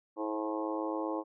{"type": "harmonic tone with a mistuned harmonic", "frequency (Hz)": 107.8, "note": "A2", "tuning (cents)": -35, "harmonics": [3, 4, 5, 6, 7, 8, 9, 10], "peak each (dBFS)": [-35, -41, -38, -45, -46, -41, -45, -43], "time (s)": [0.16, 1.24], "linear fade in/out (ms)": 50, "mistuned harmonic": 5, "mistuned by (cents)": -25, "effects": []}